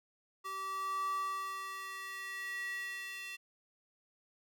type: tone with high-pass filter sweep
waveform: square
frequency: 385.5 Hz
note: G4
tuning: 29 cents flat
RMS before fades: -40 dBFS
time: 0.44-3.37 s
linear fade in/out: 20 ms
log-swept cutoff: 930 to 2400 Hz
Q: 5.9
effects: none